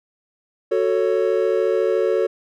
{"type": "chord", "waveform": "triangle", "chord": "F# minor", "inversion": "none", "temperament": "just", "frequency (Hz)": [370, 444, 555], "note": ["F#4", "A4", "C#5"], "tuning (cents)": [0, 16, 2], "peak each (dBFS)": [-19, -18, -20], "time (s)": [0.71, 2.27], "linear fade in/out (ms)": 10, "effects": []}